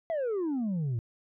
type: exponential sweep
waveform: sine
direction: down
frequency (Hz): 680 to 110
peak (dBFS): -25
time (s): 0.1-0.99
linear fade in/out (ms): 0
effects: tanh soft clip ceiling -27 dBFS